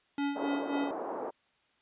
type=tone with tremolo; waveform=square; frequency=283.3 Hz; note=C#4; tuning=38 cents sharp; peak=-29 dBFS; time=0.18-0.91 s; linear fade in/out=2 ms; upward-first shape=sine; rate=3.7 Hz; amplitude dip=70%
type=band-pass noise; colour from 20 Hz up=pink; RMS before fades=-37 dBFS; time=0.35-1.31 s; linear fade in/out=20 ms; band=340 to 960 Hz; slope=24 dB/octave
effects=white hiss -70 dBFS RMS until 1.81 s + resampled to 8000 Hz